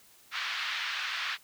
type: band-pass noise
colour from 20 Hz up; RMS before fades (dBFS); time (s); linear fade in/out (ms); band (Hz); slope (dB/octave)
pink; -34; 0.31-1.38; 50; 1300 to 4200; 24
effects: white hiss -59 dBFS RMS until 1.43 s